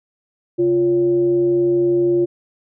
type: tone with frequency modulation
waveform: sine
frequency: 349.5 Hz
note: F4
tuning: 1 cent sharp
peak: -13 dBFS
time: 0.58-2.26 s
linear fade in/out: 20 ms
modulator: 213 Hz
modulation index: 0.33
effects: none